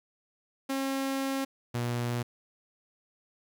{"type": "tone pair in turn", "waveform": "sawtooth", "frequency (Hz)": [270, 120.27], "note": ["C#4", "B2"], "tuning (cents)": [-45, -45], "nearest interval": "octave + major second", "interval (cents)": 1400, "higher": "first", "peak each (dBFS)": -25, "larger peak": "neither", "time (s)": [[0.69, 1.45], [1.74, 2.23]], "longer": "first", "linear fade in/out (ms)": 10, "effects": ["11-bit"]}